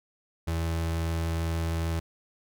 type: tone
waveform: 35% pulse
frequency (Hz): 82.41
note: E2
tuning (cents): 0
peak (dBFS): -25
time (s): 0.47-2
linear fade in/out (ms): 10
effects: none